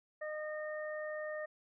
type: harmonic tone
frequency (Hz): 612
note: D#5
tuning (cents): -29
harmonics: 1 / 2 / 3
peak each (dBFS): -39 / -50 / -45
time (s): 0.21-1.46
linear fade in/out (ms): 10
effects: none